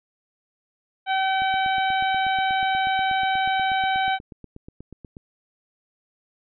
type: harmonic tone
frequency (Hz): 766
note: G5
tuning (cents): -40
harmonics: 1 / 2 / 3 / 4 / 5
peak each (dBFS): -21 / -27 / -31 / -33 / -35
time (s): 1.06-4.19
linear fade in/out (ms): 50
type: click train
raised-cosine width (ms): 3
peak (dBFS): -27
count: 32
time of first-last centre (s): 1.42-5.168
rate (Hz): 8.27
effects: none